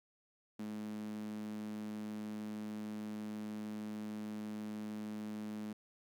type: tone with high-pass filter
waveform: sawtooth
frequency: 106.4 Hz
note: G#2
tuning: 42 cents sharp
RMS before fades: -43 dBFS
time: 0.59-5.73 s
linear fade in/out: 5 ms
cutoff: 230 Hz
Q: 6.3
effects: none